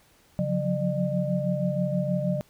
sine tone cluster, 140.3 / 177.4 / 183.7 / 602 Hz, C#3 / F3 / F#3 / D5, +21 / +27 / -12 / +43 cents, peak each -29 dBFS, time 0.39-2.41 s, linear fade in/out 0 ms, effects pink hiss -60 dBFS RMS until 2.49 s

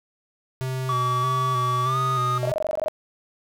square tone with vibrato, 127.4 Hz, C3, 46 cents flat, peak -26 dBFS, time 0.61-2.52 s, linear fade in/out 0 ms, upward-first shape square, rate 1.6 Hz, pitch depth 36 cents each way
triangle tone with pitch glide, 1142 to 1238.2 Hz, D6 to D#6, -49 to -9 cents, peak -20 dBFS, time 0.89-2.38 s, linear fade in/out 2 ms, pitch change +140 cents, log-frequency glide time 1.84-1.98 s
sine tone bursts, 623 Hz, D#5, 2 cents sharp, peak -21 dBFS, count 11, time 2.43-2.883 s, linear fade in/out 0 ms, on 23 ms, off 20 ms
effects none

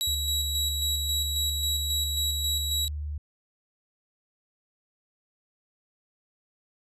sawtooth tone with tremolo, 3882 Hz, B7, 31 cents flat, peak -22 dBFS, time 0.01-2.88 s, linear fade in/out 0 ms, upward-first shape square, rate 3.7 Hz, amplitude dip 35%
sine tone with pitch glide, 73.42 to 74.27 Hz, D2 to D2, 0 to +20 cents, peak -30 dBFS, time 0.07-3.18 s, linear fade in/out 5 ms, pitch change +20 cents, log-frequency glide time 0.54-1.8 s
effects resampled to 32000 Hz

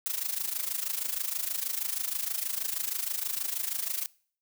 blue noise with amplitude modulation, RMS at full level -29 dBFS, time 0.06-4.06 s, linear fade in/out 0 ms, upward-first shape sine, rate 26.3 Hz, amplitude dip 80%, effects noise-tail reverb RT60 0.5 s tail -23 dB re dry

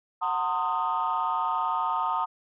sine chord, C half-diminished seventh, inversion second, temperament equal with one note detuned, 740 / 908.9 / 1046.5 / 1244.5 Hz, Gb5 / Bb5 / C6 / Eb6, 0 / -44 / 0 / 0 cents, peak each -32 / -27 / -31 / -28 dBFS, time 0.21-2.26 s, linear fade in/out 20 ms, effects tanh soft clip ceiling -18 dBFS

